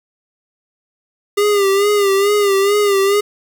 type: tone with vibrato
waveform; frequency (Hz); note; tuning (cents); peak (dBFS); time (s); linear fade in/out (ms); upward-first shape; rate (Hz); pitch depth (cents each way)
square; 402.5; G4; +46; -12; 1.37-3.21; 10; sine; 2.3; 60
effects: 7-bit